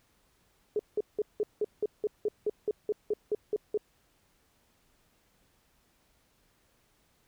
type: tone bursts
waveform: sine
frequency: 421.3 Hz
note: G#4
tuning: 25 cents sharp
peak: -25 dBFS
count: 15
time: 0.76-3.775 s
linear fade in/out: 2 ms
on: 33 ms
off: 180 ms
effects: pink hiss -69 dBFS RMS until 7.27 s